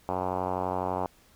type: tone with low-pass filter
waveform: 5% pulse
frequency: 92 Hz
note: F#2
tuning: 9 cents flat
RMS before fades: -30 dBFS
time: 0.09-1.06 s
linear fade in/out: 0 ms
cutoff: 880 Hz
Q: 2.4
effects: pink hiss -60 dBFS RMS until 1.35 s